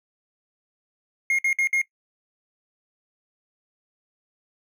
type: tone bursts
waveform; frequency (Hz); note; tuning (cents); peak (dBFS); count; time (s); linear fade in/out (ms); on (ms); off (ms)
triangle; 2141; C7; +39; -17; 4; 1.3-1.816; 2; 87; 56
effects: noise-tail reverb RT60 0.1 s tail -20 dB re dry